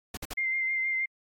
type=noise bursts; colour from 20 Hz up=pink; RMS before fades=-36 dBFS; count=3; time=0.14-0.336 s; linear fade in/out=5 ms; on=32 ms; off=50 ms
type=tone with vibrato; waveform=sine; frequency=2093 Hz; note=C7; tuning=in tune; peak=-26 dBFS; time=0.37-1.06 s; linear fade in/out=10 ms; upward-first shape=sine; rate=6.3 Hz; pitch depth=21 cents each way
effects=AAC 48 kbps